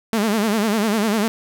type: tone with vibrato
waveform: sawtooth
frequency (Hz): 214.3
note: A3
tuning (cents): -45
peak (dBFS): -13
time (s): 0.13-1.28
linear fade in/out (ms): 0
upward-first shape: sine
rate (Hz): 10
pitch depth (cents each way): 120
effects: none